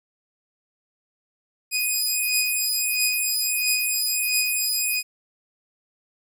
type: beating tone pair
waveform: 10% pulse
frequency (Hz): 2489 / 2490.5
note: D#7 / D#7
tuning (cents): 0 / +1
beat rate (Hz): 1.5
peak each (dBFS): -15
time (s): 1.71-5.03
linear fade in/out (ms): 50
effects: none